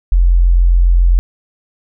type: tone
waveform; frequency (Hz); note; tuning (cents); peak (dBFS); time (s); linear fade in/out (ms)
sine; 43.65; F1; 0; -6; 0.12-1.19; 0
effects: none